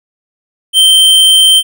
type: tone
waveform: square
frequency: 3122 Hz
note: G7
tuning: 8 cents flat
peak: -4 dBFS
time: 0.73-1.63 s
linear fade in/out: 50 ms
effects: none